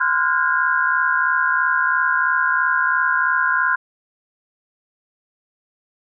sine tone cluster, 1033 / 1403 / 1466 / 1621 Hz, C6 / F6 / F#6 / G#6, -22 / +8 / -16 / -42 cents, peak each -21 dBFS, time 0-3.76 s, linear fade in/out 10 ms, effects none

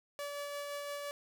sawtooth tone with tremolo, 575 Hz, D5, 37 cents flat, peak -34 dBFS, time 0.19-1.11 s, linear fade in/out 0 ms, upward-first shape sine, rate 5.8 Hz, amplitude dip 25%, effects none

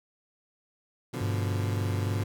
20% pulse chord, B diminished, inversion none, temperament equal, 123.47 / 146.83 / 174.61 Hz, B2 / D3 / F3, 0 / 0 / 0 cents, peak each -30 / -32 / -34 dBFS, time 1.13-2.24 s, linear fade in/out 10 ms
sine tone with vibrato, 100.3 Hz, G2, 40 cents sharp, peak -27 dBFS, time 1.21-2.24 s, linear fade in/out 5 ms, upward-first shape triangle, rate 2.4 Hz, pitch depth 31 cents each way
effects none

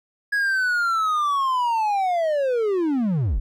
triangle linear sweep, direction down, 1672 to 30.87 Hz, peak -17 dBFS, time 0.32-3.4 s, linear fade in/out 10 ms, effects none

